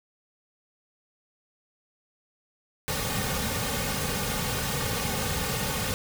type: noise with comb filter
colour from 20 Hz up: pink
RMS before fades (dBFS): -29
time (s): 2.88-5.94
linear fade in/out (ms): 0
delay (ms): 3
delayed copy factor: -0.8
effects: none